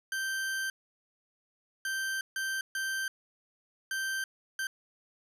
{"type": "tone bursts at uneven times", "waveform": "40% pulse", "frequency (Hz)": 1562, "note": "G6", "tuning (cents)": -7, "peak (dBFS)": -30, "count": 6, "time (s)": [[0.12, 0.7], [1.85, 2.21], [2.36, 2.61], [2.75, 3.08], [3.91, 4.24], [4.59, 4.67]], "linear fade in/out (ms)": 2, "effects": ["resampled to 32000 Hz"]}